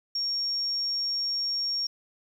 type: tone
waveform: sine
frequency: 5540 Hz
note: F8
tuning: 15 cents flat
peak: -26 dBFS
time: 0.15-1.87 s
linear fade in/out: 5 ms
effects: 9-bit